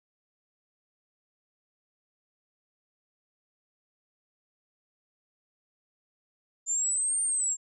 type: linear two-way sweep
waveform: sine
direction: up then down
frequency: 7100 to 8870 to 7370 Hz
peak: -25 dBFS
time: 6.66-7.57 s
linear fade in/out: 50 ms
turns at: 7.22 s
effects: none